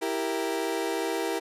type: chord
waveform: 30% pulse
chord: E diminished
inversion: none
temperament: equal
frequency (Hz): 329.6 / 392 / 466.2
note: E4 / G4 / Bb4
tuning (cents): 0 / 0 / 0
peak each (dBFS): -29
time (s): 0.01-1.4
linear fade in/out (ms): 20
effects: resampled to 32000 Hz